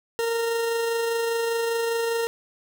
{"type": "tone with amplitude modulation", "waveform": "40% pulse", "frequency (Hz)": 461.7, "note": "A#4", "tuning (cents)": -17, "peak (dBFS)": -21, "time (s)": [0.19, 2.27], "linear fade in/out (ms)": 0, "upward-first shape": "sine", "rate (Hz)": 25, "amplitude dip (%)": 25, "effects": []}